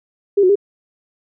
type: tone with pitch steps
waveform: sine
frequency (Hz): 402.6 / 366.8 / 404.3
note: G4 / F#4 / G#4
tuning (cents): +46 / -15 / -46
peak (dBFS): -9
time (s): 0.37-0.556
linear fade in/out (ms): 10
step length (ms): 62
effects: none